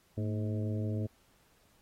harmonic tone with a mistuned harmonic, 106 Hz, G#2, 36 cents sharp, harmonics 1 / 2 / 3 / 4 / 5 / 6, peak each -32 / -38 / -42 / -44 / -46 / -48 dBFS, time 0.17-1.07 s, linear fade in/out 10 ms, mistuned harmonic 2, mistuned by +89 cents, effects pink hiss -68 dBFS RMS until 1.81 s + AAC 48 kbps

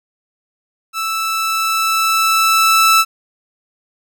sawtooth tone with level ramp, 1318.5 Hz, E6, in tune, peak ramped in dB -15 to -4 dBFS, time 0.93-3.05 s, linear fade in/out 50 ms, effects none

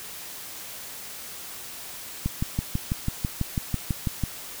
click train, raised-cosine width 5 ms, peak -12 dBFS, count 13, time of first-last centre 2.26-4.237 s, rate 6.07 Hz, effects white hiss -39 dBFS RMS until 4.6 s

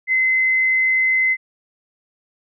sine tone, 2052 Hz, C7, 34 cents flat, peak -14 dBFS, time 0.07-1.37 s, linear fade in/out 50 ms, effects none

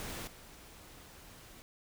pink noise with level steps, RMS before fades -42 / -54 dBFS, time 0-1.62 s, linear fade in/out 0 ms, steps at 0.27 s, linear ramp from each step 5 ms, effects none

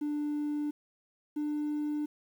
triangle tone pair in turn, 295.7 / 297.9 Hz, D4 / D4, +12 / +25 cents, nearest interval unison, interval 13 cents, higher second, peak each -27 dBFS, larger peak neither, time 0.01-0.71 / 1.36-2.06 s, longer neither, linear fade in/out 10 ms, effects tanh soft clip ceiling -25 dBFS + 10-bit

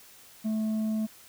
triangle tone with tanh clipping, 217.7 Hz, A3, 18 cents flat, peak -27 dBFS, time 0.44-1.07 s, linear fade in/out 20 ms, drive 9 dB, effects white hiss -53 dBFS RMS until 1.28 s

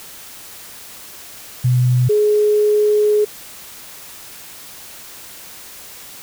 sine tone pair in turn, 125 / 420.4 Hz, B2 / G#4, +21 / +21 cents, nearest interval octave + major sixth, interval 2100 cents, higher second, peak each -11 dBFS, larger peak neither, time 1.64-2.09 / 2.09-3.25 s, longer second, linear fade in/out 10 ms, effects white hiss -37 dBFS RMS until 6.22 s

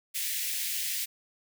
white high-pass noise, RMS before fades -32 dBFS, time 0.14-1.06 s, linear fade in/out 20 ms, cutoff 1800 Hz, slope 48 dB/octave, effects none

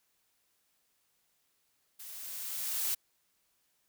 blue noise with level ramp, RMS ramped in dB -47 to -31 dBFS, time 1.99-2.95 s, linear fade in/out 10 ms, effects white hiss -75 dBFS RMS until 3.88 s

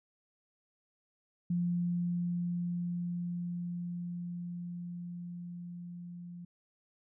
sine tone with level ramp, 174.61 Hz, F3, in tune, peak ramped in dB -28 to -43 dBFS, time 1.5-6.45 s, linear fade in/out 5 ms, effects none

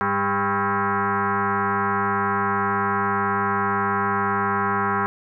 sine tone with frequency modulation, 100.4 Hz, G2, 42 cents sharp, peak -19 dBFS, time 0.01-5.06 s, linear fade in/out 0 ms, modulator 299 Hz, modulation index 5, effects none

